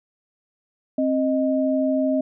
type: tone pair together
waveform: sine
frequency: 265 / 622.3 Hz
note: C4 / D#5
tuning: +22 / 0 cents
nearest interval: octave + minor third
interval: 1478 cents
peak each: -20 / -22 dBFS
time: 0.98-2.21 s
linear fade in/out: 5 ms
effects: none